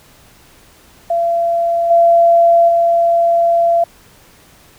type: tone with level steps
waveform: sine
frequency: 680 Hz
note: F5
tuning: 46 cents flat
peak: -12 / -6 / -9 dBFS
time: 1.1-3.84 s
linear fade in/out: 5 ms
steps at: 1.9 / 2.68 s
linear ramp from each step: 10 ms
effects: pink hiss -46 dBFS RMS until 4.78 s